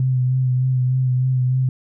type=tone with vibrato; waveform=sine; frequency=128.2 Hz; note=C3; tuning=35 cents flat; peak=-15 dBFS; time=0-1.69 s; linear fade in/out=2 ms; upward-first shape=sine; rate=3.3 Hz; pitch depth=27 cents each way; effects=none